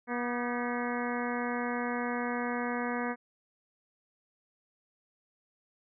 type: harmonic tone with a mistuned harmonic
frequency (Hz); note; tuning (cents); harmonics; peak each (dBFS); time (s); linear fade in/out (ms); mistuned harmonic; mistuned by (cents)
242.1; B3; -34; 1 / 2 / 3 / 4 / 5 / 6 / 7 / 8 / 9; -34 / -37 / -39 / -40 / -41 / -42 / -42 / -43 / -44; 0.07-3.16; 50; 6; +90
effects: none